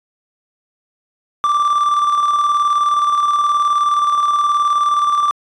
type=tone with tremolo; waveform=triangle; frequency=1174.7 Hz; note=D6; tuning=in tune; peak=-9 dBFS; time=1.44-5.31 s; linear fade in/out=0 ms; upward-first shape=square; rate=19 Hz; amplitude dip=35%; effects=resampled to 24000 Hz